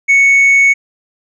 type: tone with tanh clipping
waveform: sine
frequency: 2217 Hz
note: C#7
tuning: in tune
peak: -6 dBFS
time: 0.08-0.74 s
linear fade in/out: 20 ms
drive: 2 dB
effects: none